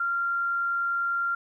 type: tone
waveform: sine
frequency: 1385 Hz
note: F6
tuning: 15 cents flat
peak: -24 dBFS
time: 0-1.35 s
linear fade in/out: 5 ms
effects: 11-bit